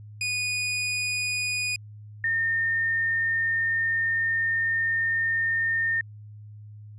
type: tone pair in turn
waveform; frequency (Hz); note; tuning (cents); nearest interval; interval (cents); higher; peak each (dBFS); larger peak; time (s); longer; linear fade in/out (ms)
sawtooth / sine; 2475 / 1822.1; D#7 / A#6; -10 / -40; perfect fourth; 530; first; -22 / -22; neither; 0.21-1.76 / 2.24-6.01; second; 2
effects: added 105 Hz sine -41 dBFS peak until 6.98 s + resampled to 22050 Hz